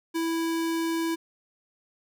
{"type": "tone", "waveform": "square", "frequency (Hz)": 329.6, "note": "E4", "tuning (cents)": 0, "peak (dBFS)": -26, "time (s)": [0.14, 1.16], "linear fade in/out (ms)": 20, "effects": []}